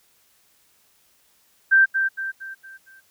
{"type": "tone with echo", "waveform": "sine", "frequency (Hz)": 1568, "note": "G6", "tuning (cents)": 0, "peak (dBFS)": -11, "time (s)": [1.71, 1.86], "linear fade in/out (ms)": 20, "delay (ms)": 230, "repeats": 5, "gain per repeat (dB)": -7, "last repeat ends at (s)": 3.01, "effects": ["white hiss -61 dBFS RMS until 3.1 s"]}